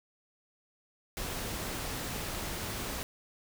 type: noise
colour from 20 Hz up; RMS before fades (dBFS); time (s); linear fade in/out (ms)
pink; -37; 1.17-3.03; 0
effects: none